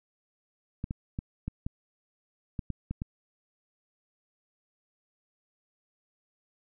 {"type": "clicks", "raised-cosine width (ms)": 5, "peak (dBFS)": -20, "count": 9, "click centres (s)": [0.841, 0.909, 1.189, 1.48, 1.665, 2.592, 2.703, 2.91, 3.019], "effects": []}